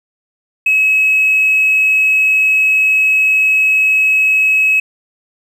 sine tone with hard clipping, 2567 Hz, E7, 47 cents flat, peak -9 dBFS, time 0.66-4.8 s, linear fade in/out 5 ms, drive 1 dB, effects none

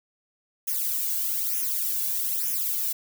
violet noise with flanger, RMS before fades -27 dBFS, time 0.67-2.93 s, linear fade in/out 10 ms, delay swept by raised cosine 0.23 to 1.63 ms, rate 1.1 Hz, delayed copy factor -0.85, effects none

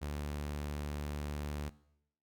sawtooth tone, 73.42 Hz, D2, in tune, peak -33 dBFS, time 0.01-1.7 s, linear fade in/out 20 ms, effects noise-tail reverb RT60 0.8 s tail -20 dB re dry

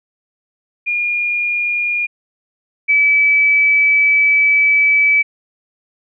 sine tone pair in turn, 2423 / 2298 Hz, D#7 / D7, -47 / -38 cents, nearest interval minor second, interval 91 cents, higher first, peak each -15 / -9 dBFS, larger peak second, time 0.86-2.07 / 2.88-5.23 s, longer second, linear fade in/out 20 ms, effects none

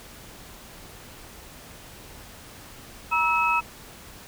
sine tone cluster, 952 / 1306 / 2574 Hz, A#5 / E6 / E7, +36 / -17 / -42 cents, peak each -24 dBFS, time 3.11-3.61 s, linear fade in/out 20 ms, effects pink hiss -45 dBFS RMS until 4.27 s

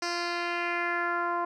10% pulse tone with low-pass filter sweep, 346.5 Hz, F4, 14 cents flat, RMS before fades -30 dBFS, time 0.02-1.45 s, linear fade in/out 5 ms, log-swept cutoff 5800 to 1000 Hz, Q 2.4, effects none

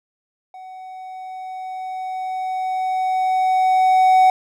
triangle tone with level ramp, 749 Hz, F#5, 21 cents sharp, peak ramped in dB -33 to -7 dBFS, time 0.54-4.3 s, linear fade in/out 2 ms, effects none

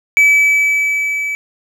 triangle tone with level ramp, 2297 Hz, D7, 39 cents flat, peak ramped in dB -4 to -16 dBFS, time 0.17-1.35 s, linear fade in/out 0 ms, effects none

